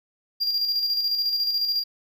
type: tone with tremolo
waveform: triangle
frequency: 4780 Hz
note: D8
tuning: 30 cents sharp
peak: -19 dBFS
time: 0.4-1.84 s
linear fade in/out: 20 ms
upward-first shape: square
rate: 14 Hz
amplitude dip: 40%
effects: none